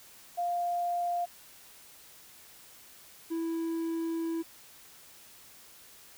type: tone pair in turn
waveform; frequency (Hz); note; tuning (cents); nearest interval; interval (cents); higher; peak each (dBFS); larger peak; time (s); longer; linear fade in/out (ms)
sine / triangle; 700 / 329.6; F5 / E4; +4 / 0; octave + minor second; 1304; first; -28; neither; 0.37-1.26 / 3.3-4.43; second; 20
effects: white hiss -54 dBFS RMS until 6.17 s